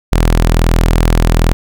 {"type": "tone", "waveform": "sawtooth", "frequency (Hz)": 41.2, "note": "E1", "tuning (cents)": 0, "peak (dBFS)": -4, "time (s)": [0.12, 1.53], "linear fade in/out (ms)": 0, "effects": []}